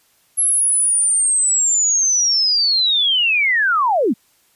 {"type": "linear sweep", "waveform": "sine", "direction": "down", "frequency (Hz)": [11175, 178.9], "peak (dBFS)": -13, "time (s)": [0.37, 4.14], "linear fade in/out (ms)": 20, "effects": ["white hiss -58 dBFS RMS until 4.55 s", "resampled to 32000 Hz"]}